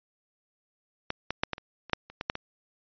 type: clicks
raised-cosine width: 0.3 ms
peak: -13 / -13 / -8 / -14 / -26 / -27 / -6 / -29 / -16 / -9 / -17 dBFS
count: 11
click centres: 1.104 / 1.306 / 1.435 / 1.533 / 1.581 / 1.897 / 1.933 / 2.1 / 2.211 / 2.299 / 2.354 s
effects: resampled to 11025 Hz